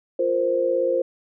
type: chord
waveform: sine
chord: F suspended fourth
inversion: none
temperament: equal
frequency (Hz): 349.2 / 466.2 / 523.3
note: F4 / Bb4 / C5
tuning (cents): 0 / 0 / 0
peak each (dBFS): -26 / -26 / -20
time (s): 0.19-1.02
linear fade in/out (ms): 5
effects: none